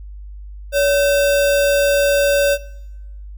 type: tone with sample-and-hold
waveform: sine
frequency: 567 Hz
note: C#5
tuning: 39 cents sharp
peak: -12 dBFS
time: 0.72-2.58 s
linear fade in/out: 50 ms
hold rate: 2100 Hz
effects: noise-tail reverb RT60 0.9 s tail -20 dB re dry + added 50 Hz sine -31 dBFS peak until 3.37 s